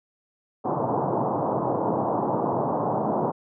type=band-pass noise; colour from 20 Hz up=white; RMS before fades=-25 dBFS; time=0.64-3.32 s; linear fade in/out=20 ms; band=110 to 1000 Hz; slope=48 dB/octave; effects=none